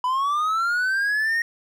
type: linear sweep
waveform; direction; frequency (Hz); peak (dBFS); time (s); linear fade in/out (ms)
triangle; up; 987.8 to 1871; -18; 0.04-1.42; 2
effects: none